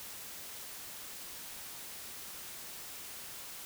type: silence
effects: white hiss -46 dBFS RMS until 3.65 s